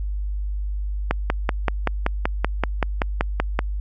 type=click train; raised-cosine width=0.5 ms; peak=-4 dBFS; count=14; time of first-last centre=1.11-3.591 s; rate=5.24 Hz; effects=added 50 Hz sine -23 dBFS peak until 3.8 s